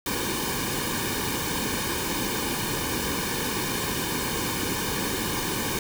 pink noise with comb filter, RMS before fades -28 dBFS, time 0.06-5.79 s, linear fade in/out 2 ms, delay 1.5 ms, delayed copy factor -0.8, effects none

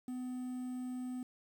triangle tone with quantisation, 251.7 Hz, B3, 33 cents sharp, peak -36 dBFS, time 0.08-1.23 s, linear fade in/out 2 ms, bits 10, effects none

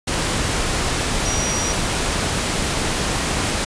sine tone in noise, 5770 Hz, F#8, 44 cents flat, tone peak -24 dBFS, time 1.25-1.73 s, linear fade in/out 10 ms, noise pink, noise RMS -21 dBFS, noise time 0.07-3.65 s, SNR -6 dB, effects resampled to 22050 Hz

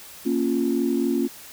sine chord, Bb minor, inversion none, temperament equal, 233.1 / 277.2 / 349.2 Hz, Bb3 / Db4 / F4, 0 / 0 / 0 cents, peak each -24 / -23 / -24 dBFS, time 0.25-1.28 s, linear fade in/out 20 ms, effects tanh soft clip ceiling -11 dBFS + white hiss -43 dBFS RMS until 1.52 s

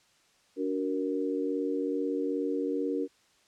sine chord, D augmented, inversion none, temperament equal with one note detuned, 287.6 / 370 / 466.2 Hz, D4 / F#4 / A#4, -36 / 0 / 0 cents, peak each -31 / -34 / -32 dBFS, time 0.56-3.08 s, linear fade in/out 50 ms, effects white hiss -65 dBFS RMS until 3.47 s + low-pass 7000 Hz 12 dB/octave

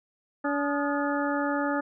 harmonic tone with a mistuned harmonic, 286.4 Hz, D4, 43 cents flat, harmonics 1 / 2 / 3 / 4 / 5 / 6, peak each -28 / -31 / -33 / -34 / -35 / -36 dBFS, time 0.44-1.81 s, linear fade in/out 10 ms, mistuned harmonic 4, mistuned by +130 cents, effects none

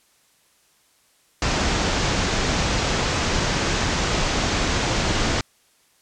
pink low-pass noise, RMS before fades -22 dBFS, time 1.42-5.41 s, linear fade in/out 2 ms, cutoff 7200 Hz, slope 48 dB/octave, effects white hiss -60 dBFS RMS until 6.01 s + low-pass 11000 Hz 12 dB/octave

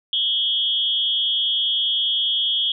sine tone with amplitude modulation, 3275 Hz, G#7, 25 cents flat, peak -14 dBFS, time 0.13-2.72 s, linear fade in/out 2 ms, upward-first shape sine, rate 270 Hz, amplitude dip 90%, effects none

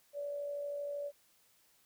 sine tone with amplitude modulation, 575 Hz, D5, 37 cents flat, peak -35 dBFS, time 0.13-1.12 s, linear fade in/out 50 ms, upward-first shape sine, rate 52.8 Hz, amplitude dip 35%, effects white hiss -69 dBFS RMS until 1.85 s

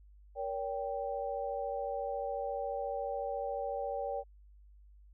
sine chord, G diminished, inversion first, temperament just, 470.4 / 564.5 / 784 Hz, Bb4 / Db5 / G5, +16 / +31 / 0 cents, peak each -40 / -37 / -38 dBFS, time 0.35-4.24 s, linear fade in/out 50 ms, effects added 50 Hz sine -55 dBFS peak until 5.13 s

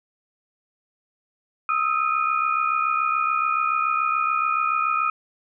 sine tone cluster, 1255 / 1322 / 2459 Hz, D#6 / E6 / D#7, +15 / +5 / -21 cents, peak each -22 / -24 / -28 dBFS, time 1.69-5.1 s, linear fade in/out 2 ms, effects none

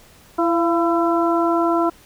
harmonic tone with a mistuned harmonic, 335.1 Hz, E4, 29 cents sharp, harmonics 1 / 2 / 3 / 4, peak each -18 / -21 / -23 / -24 dBFS, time 0.38-1.9 s, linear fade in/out 10 ms, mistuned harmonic 2, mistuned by +37 cents, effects pink hiss -49 dBFS RMS until 2.05 s

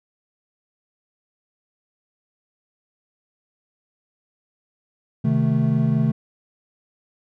triangle chord, A diminished, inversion first, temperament equal, 130.81 / 155.56 / 220 Hz, C3 / Eb3 / A3, 0 / 0 / 0 cents, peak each -19 dBFS, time 5.24-6.12 s, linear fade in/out 10 ms, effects none

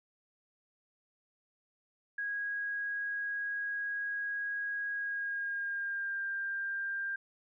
sine tone with pitch glide, 1647 to 1592.7 Hz, G#6 to G6, -15 to +27 cents, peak -33 dBFS, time 2.18-7.16 s, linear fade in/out 5 ms, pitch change -58 cents, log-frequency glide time 4.92-6.23 s, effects none

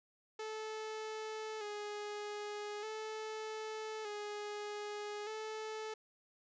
sawtooth tone with vibrato, 425.6 Hz, G#4, 42 cents sharp, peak -37 dBFS, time 0.39-5.94 s, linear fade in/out 5 ms, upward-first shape square, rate 0.41 Hz, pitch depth 40 cents each way, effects resampled to 16000 Hz

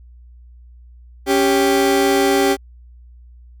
30% pulse tone pair together, 277.2 / 393.4 Hz, C#4 / G4, 0 / +6 cents, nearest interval tritone, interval 606 cents, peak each -15 / -12 dBFS, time 1.26-2.57 s, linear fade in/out 50 ms, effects added 60 Hz sine -40 dBFS peak until 3.6 s

